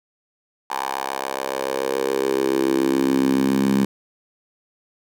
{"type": "tone with high-pass filter sweep", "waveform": "10% pulse", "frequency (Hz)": 67.1, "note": "C2", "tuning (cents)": 44, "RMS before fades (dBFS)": -21, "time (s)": [0.7, 3.85], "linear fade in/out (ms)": 5, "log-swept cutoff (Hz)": [850, 200], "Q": 3.9, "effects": []}